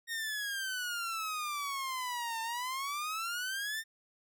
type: exponential two-way sweep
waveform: sawtooth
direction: down then up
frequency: 1864.7 to 895 to 1822 Hz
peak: -31 dBFS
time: 0.07-3.84 s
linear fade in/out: 50 ms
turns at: 2.41 s
effects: none